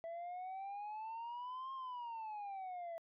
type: exponential two-way sweep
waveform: sine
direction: up then down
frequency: 659.3 to 1073 to 659.3 Hz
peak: -40 dBFS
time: 0.04-2.98 s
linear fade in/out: 0 ms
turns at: 1.73 s
effects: tanh soft clip ceiling -42 dBFS